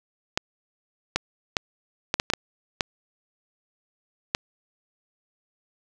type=clicks; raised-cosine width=0.2 ms; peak=-4 dBFS; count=9; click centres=0.375 / 1.16 / 1.568 / 2.141 / 2.199 / 2.301 / 2.336 / 2.808 / 4.349 s; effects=none